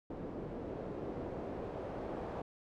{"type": "noise with low-pass filter sweep", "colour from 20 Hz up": "white", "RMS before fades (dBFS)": -42, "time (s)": [0.1, 2.42], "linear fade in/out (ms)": 5, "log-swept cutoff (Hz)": [400, 600], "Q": 1.3, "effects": []}